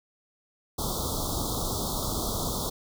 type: band-stop noise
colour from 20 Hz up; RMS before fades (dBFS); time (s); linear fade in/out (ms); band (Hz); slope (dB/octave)
pink; -30; 0.78-2.7; 10; 1300 to 3400; 96
effects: none